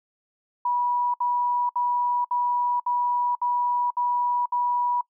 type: tone bursts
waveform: sine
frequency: 974 Hz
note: B5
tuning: 24 cents flat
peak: -21 dBFS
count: 8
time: 0.65-5.011 s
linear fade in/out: 5 ms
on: 490 ms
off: 63 ms
effects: noise-tail reverb RT60 0.1 s tail -24 dB re dry